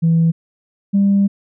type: tone pair in turn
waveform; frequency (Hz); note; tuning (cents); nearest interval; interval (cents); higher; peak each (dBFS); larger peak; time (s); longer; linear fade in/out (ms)
sine; 164.81 / 198.9; E3 / G3; 0 / +25; minor third; 325; second; -9; neither; 0.02-0.32 / 0.93-1.28; second; 20
effects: tanh soft clip ceiling -7 dBFS